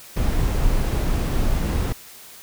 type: noise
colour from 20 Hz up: brown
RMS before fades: -20 dBFS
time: 0.16-1.93 s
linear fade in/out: 10 ms
effects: white hiss -43 dBFS RMS until 2.42 s